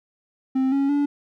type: tone with pitch steps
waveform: triangle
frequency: 263 / 276.4 / 287.3 Hz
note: C4 / C#4 / D4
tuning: +9 / -5 / -38 cents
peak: -16 dBFS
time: 0.55-1.06 s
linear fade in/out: 10 ms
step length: 170 ms
effects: none